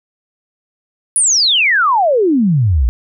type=exponential sweep; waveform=sine; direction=down; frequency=10290 to 53.8 Hz; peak=-9 dBFS; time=1.16-2.89 s; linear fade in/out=0 ms; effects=none